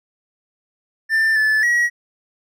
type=tone with pitch steps; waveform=triangle; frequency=1783 / 1740 / 1912 Hz; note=A6 / A6 / A#6; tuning=+22 / -20 / +43 cents; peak=-12 dBFS; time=1.09-1.9 s; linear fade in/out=50 ms; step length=270 ms; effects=none